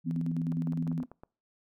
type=tone with pitch glide; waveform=sine; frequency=164.81 to 163.86 Hz; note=E3 to E3; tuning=0 to -10 cents; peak=-30 dBFS; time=0.04-1.03 s; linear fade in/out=50 ms; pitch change=-10 cents; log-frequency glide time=0.23-0.44 s
type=tone with tremolo; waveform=sine; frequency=250.8 Hz; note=B3; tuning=27 cents sharp; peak=-31 dBFS; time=0.06-1.06 s; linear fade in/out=10 ms; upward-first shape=square; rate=9.8 Hz; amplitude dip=70%
type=clicks; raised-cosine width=1 ms; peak=-33 dBFS; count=9; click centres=0.524 / 0.672 / 0.733 / 0.869 / 0.916 / 1.002 / 1.035 / 1.116 / 1.235 s
effects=noise-tail reverb RT60 0.4 s tail -25 dB re dry